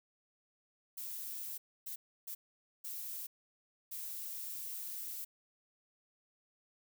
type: noise bursts at uneven times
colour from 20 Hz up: violet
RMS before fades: -43 dBFS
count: 5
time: 0.97-1.58 / 1.86-1.96 / 2.27-2.35 / 2.84-3.27 / 3.91-5.25 s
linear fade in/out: 10 ms
effects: none